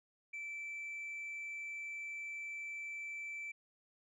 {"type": "tone", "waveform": "sine", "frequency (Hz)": 2326, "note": "D7", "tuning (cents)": -17, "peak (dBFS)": -39, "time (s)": [0.33, 3.52], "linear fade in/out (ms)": 10, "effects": ["tanh soft clip ceiling -40 dBFS"]}